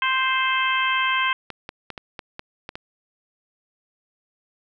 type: harmonic tone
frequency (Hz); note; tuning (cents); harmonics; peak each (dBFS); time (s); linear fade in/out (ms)
523.3; C5; 0; 2 / 3 / 4 / 5 / 6; -23 / -25 / -26 / -27 / -28; 0.02-1.33; 2
type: clicks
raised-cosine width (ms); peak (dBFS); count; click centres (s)
0.3; -17; 8; 1.503 / 1.691 / 1.903 / 1.978 / 2.192 / 2.394 / 2.691 / 2.755
effects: none